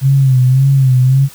sine tone with vibrato, 132.1 Hz, C3, 17 cents sharp, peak -6 dBFS, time 0.01-1.29 s, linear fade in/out 50 ms, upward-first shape sine, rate 1.8 Hz, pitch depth 73 cents each way, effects white hiss -38 dBFS RMS until 1.34 s

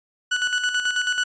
30% pulse tone with tremolo, 1480 Hz, F#6, in tune, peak -16 dBFS, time 0.31-1.24 s, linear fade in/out 10 ms, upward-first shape square, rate 9.2 Hz, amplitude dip 55%, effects resampled to 16000 Hz

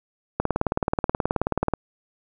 click train, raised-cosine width 1 ms, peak -7 dBFS, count 26, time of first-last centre 0.4-1.737 s, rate 18.7 Hz, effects none

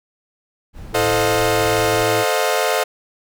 brown noise, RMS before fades -34 dBFS, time 0.73-2.06 s, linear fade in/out 50 ms
harmonic tone, 110 Hz, A2, in tune, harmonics 1 / 3 / 4, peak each -26 / -26 / -26 dBFS, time 0.92-2.25 s, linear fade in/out 50 ms
sawtooth chord, F dominant seventh, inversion first, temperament equal with one note detuned, 440 / 523.3 / 622.3 / 715.2 Hz, A4 / C5 / Eb5 / F5, 0 / 0 / 0 / +41 cents, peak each -18 dBFS, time 0.94-2.84 s, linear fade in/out 10 ms
effects none

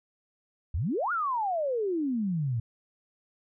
sine exponential two-way sweep, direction up then down, 65.41 to 1456 to 109.2 Hz, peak -26 dBFS, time 0.74-2.6 s, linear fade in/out 5 ms, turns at 1.12 s, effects none

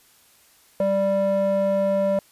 square tone with band-pass filter, 196 Hz, G3, in tune, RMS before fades -21 dBFS, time 0.8-2.19 s, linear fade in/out 2 ms, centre 500 Hz, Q 9.7, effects white hiss -56 dBFS RMS until 2.31 s + resampled to 32000 Hz

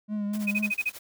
triangle tone with vibrato, 207.7 Hz, G#3, in tune, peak -25 dBFS, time 0.08-0.72 s, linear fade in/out 50 ms, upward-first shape triangle, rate 4.2 Hz, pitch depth 42 cents each way
white noise with tremolo, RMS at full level -40 dBFS, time 0.33-0.99 s, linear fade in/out 5 ms, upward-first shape triangle, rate 13 Hz, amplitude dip 95%
sine tone bursts, 2508 Hz, D#7, 13 cents sharp, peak -23 dBFS, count 6, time 0.47-0.897 s, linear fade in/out 10 ms, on 42 ms, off 35 ms
effects none

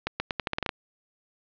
accelerating click train, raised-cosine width 0.3 ms, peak -11 dBFS, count 10, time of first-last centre 0.07-0.692 s, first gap 130 ms, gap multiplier 0.83, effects resampled to 11025 Hz + 7-bit

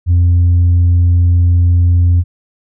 sine tone, 87.31 Hz, F2, in tune, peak -4 dBFS, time 0.06-2.24 s, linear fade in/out 50 ms, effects tanh soft clip ceiling -5 dBFS

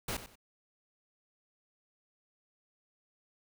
pink noise with echo, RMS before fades -36 dBFS, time 0.08-0.17 s, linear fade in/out 5 ms, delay 93 ms, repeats 2, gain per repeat -12 dB, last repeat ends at 0.356 s, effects none

